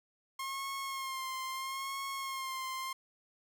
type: tone with vibrato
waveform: sawtooth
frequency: 1070 Hz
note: C6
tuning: 38 cents sharp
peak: -33 dBFS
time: 0.39-2.93 s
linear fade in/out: 5 ms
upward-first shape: sine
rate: 0.76 Hz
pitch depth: 37 cents each way
effects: none